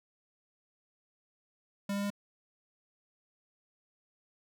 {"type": "tone with pitch steps", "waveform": "square", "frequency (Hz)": [200, 201.3, 202.6], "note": ["G3", "G3", "G#3"], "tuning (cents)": [35, 46, -43], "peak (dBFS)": -32, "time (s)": [1.89, 2.103], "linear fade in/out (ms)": 5, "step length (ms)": 71, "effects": []}